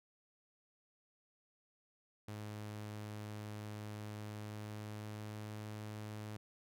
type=tone with pitch glide; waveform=sawtooth; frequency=105.6 to 106.58 Hz; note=G#2 to G#2; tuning=+29 to +45 cents; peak=-40 dBFS; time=2.28-6.37 s; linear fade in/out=5 ms; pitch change=+16 cents; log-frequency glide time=4.25-5.66 s; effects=none